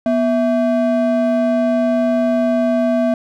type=ring-modulated tone; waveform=triangle; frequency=450.2 Hz; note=A4; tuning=40 cents sharp; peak=-8 dBFS; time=0.06-3.14 s; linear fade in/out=2 ms; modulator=206 Hz; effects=none